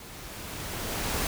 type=noise with level ramp; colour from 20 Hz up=pink; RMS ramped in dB=-45 to -28 dBFS; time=0-1.27 s; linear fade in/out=2 ms; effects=none